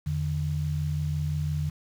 sine tone pair together, 84.18 / 150 Hz, E2 / D3, +37 / +37 cents, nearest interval minor seventh, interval 1000 cents, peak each -30 / -27 dBFS, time 0.06-1.7 s, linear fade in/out 10 ms, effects 8-bit

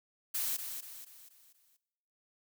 blue noise with echo, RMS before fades -34 dBFS, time 0.34-0.57 s, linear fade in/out 10 ms, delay 240 ms, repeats 5, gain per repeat -7 dB, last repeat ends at 1.77 s, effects noise-tail reverb RT60 1.0 s tail -19 dB re dry

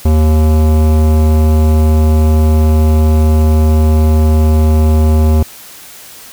sine tone with hard clipping, 77.78 Hz, D#2, in tune, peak -8 dBFS, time 0.05-5.43 s, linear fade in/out 5 ms, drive 17 dB, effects white hiss -34 dBFS RMS until 6.32 s

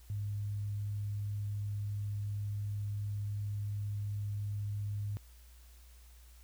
sine tone, 102.8 Hz, G#2, 17 cents flat, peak -34 dBFS, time 0.1-5.17 s, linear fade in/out 0 ms, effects added 60 Hz sine -54 dBFS peak until 6.43 s + white hiss -64 dBFS RMS until 6.43 s

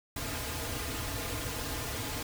pink noise with comb filter, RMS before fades -36 dBFS, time 0.16-2.23 s, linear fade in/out 5 ms, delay 5.3 ms, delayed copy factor -0.85, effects none

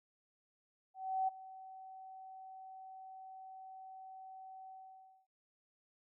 sine tone with ADSR envelope, 760 Hz, F#5, 46 cents sharp, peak -30 dBFS, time 0.94-5.27 s, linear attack 340 ms, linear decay 13 ms, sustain -19 dB, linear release 580 ms, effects none

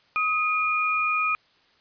sine tone pair together, 1259 / 2431 Hz, D#6 / D#7, +20 / -41 cents, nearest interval major seventh, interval 1139 cents, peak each -24 dBFS, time 0.16-1.35 s, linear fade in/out 0 ms, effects white hiss -61 dBFS RMS until 1.8 s + resampled to 11025 Hz

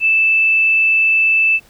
sine tone with frequency modulation, 2637 Hz, E7, in tune, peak -10 dBFS, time 0-1.6 s, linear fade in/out 50 ms, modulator 28.4 Hz, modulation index 0.21, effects pink hiss -49 dBFS RMS until 1.69 s

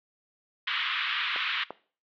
white band-pass noise, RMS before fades -30 dBFS, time 0.67-1.64 s, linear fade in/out 5 ms, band 1100 to 3600 Hz, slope 48 dB/octave
clicks, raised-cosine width 1 ms, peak -22 / -19 dBFS, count 2, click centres 1.361 / 1.706 s
effects noise-tail reverb RT60 0.4 s tail -19 dB re dry + high-pass 400 Hz 12 dB/octave

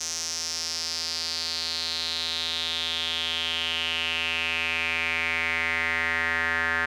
square tone with band-pass filter sweep, 82.41 Hz, E2, in tune, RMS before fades -28 dBFS, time 0-6.86 s, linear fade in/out 10 ms, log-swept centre 6000 to 1700 Hz, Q 5.3, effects none

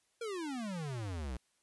square exponential sweep, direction down, 479.2 to 58.27 Hz, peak -38 dBFS, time 0.21-1.37 s, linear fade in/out 5 ms, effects white hiss -75 dBFS RMS until 1.62 s + resampled to 24000 Hz

